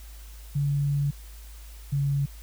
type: tone pair in turn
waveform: sine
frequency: 142.4 / 140.36 Hz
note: C#3 / C#3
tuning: +47 / +22 cents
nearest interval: unison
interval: 25 cents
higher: first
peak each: -22 dBFS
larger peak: neither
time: 0.55-1.11 / 1.92-2.26 s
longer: first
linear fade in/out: 10 ms
effects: added 53 Hz sine -41 dBFS peak until 2.42 s + white hiss -52 dBFS RMS until 2.42 s